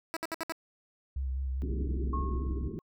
10% pulse tone bursts, 326.8 Hz, E4, 15 cents flat, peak -24 dBFS, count 5, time 0.14-0.522 s, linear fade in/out 0 ms, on 26 ms, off 63 ms
sine tone with vibrato, 66 Hz, C2, 16 cents sharp, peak -30 dBFS, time 1.16-2.68 s, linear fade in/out 5 ms, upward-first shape square, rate 4.9 Hz, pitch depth 28 cents each way
white low-pass noise, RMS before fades -38 dBFS, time 1.62-2.79 s, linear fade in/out 0 ms, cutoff 410 Hz, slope 96 dB/octave
sine tone with exponential decay, 1087 Hz, C#6, 34 cents flat, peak -32 dBFS, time 2.13-2.82 s, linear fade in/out 5 ms, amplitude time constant 150 ms
effects none

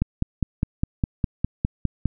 click train, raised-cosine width 5 ms, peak -8 dBFS, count 11, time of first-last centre 0.02-2.057 s, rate 4.91 Hz, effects none

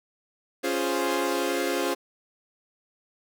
sawtooth chord, Db major seventh, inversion none, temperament equal, 277.2 / 349.2 / 415.3 / 523.3 Hz, Db4 / F4 / Ab4 / C5, 0 / 0 / 0 / 0 cents, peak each -27 / -25 / -27 / -26 dBFS, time 0.63-1.95 s, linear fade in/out 20 ms, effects none

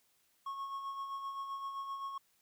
triangle tone with tremolo, 1096 Hz, C#6, 20 cents flat, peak -35 dBFS, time 0.46-2.18 s, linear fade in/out 5 ms, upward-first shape sine, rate 7.7 Hz, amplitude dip 45%, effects white hiss -73 dBFS RMS until 2.41 s

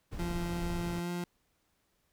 brown noise, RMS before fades -39 dBFS, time 0.11-1.01 s, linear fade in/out 20 ms
30% pulse tone with pitch glide, 172.6 to 175.31 Hz, F3 to F3, -20 to +7 cents, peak -31 dBFS, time 0.19-1.24 s, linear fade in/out 2 ms, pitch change +27 cents, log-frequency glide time 1.01-1.09 s
effects pink hiss -75 dBFS RMS until 2.12 s

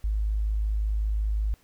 sine tone, 52.7 Hz, G#1, 26 cents sharp, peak -23 dBFS, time 0.04-1.54 s, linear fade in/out 0 ms, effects pink hiss -62 dBFS RMS until 1.63 s

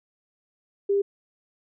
sine tone, 400 Hz, G4, 35 cents sharp, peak -19 dBFS, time 0.89-1.02 s, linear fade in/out 10 ms, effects none

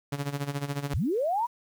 sawtooth tone with tremolo, 142 Hz, C#3, 42 cents sharp, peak -23 dBFS, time 0.12-0.94 s, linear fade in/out 5 ms, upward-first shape sine, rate 14 Hz, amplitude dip 80%
sine linear sweep, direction up, 33.5 to 993 Hz, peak -24 dBFS, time 0.93-1.47 s, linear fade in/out 20 ms
effects 9-bit

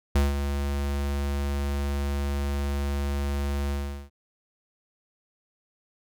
square tone with ADSR envelope, 70.6 Hz, C#2, 32 cents sharp, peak -18 dBFS, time 0.15-4.1 s, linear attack 7 ms, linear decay 170 ms, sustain -8 dB, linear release 390 ms, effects none

